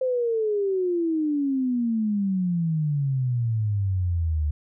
sine exponential sweep, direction down, 523.3 to 73.42 Hz, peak -21 dBFS, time 0.01-4.51 s, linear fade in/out 5 ms, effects none

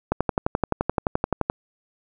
click train, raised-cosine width 1 ms, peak -6 dBFS, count 17, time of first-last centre 0.12-1.499 s, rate 11.6 Hz, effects none

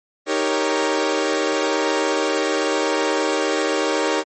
sawtooth chord, Eb dominant seventh, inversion none, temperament equal, 311.1 / 392 / 466.2 / 554.4 Hz, Eb4 / G4 / Bb4 / Db5, 0 / 0 / 0 / 0 cents, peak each -20 dBFS, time 0.26-4.24 s, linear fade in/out 50 ms, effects MP3 32 kbps

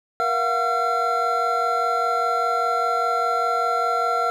triangle tone cluster, 474.4 / 682 / 727 / 1361 Hz, A#4 / F5 / F#5 / F6, +30 / -41 / -31 / -45 cents, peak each -26 / -24 / -24 / -20 dBFS, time 0.2-4.3 s, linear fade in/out 0 ms, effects none

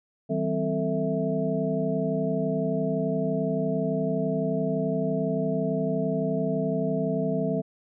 sine tone cluster, 160 / 191.7 / 257.8 / 445 / 654 Hz, D#3 / G3 / C4 / A4 / E5, +49 / -38 / -26 / +20 / -14 cents, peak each -30 dBFS, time 0.29-7.62 s, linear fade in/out 20 ms, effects none

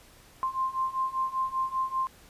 sine beating tone pair, 1047 / 1052.1 Hz, C6 / C6, +1 / +9 cents, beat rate 5.1 Hz, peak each -31 / -29 dBFS, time 0.43-2.07 s, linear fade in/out 0 ms, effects pink hiss -55 dBFS RMS until 2.29 s + resampled to 32000 Hz

